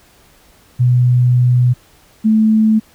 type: tone pair in turn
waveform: sine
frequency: 123.9 / 218.2 Hz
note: B2 / A3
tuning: +6 / -14 cents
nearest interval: minor seventh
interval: 980 cents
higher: second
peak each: -8 dBFS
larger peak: neither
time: 0.79-1.74 / 2.24-2.8 s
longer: first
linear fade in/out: 20 ms
effects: pink hiss -49 dBFS RMS until 2.94 s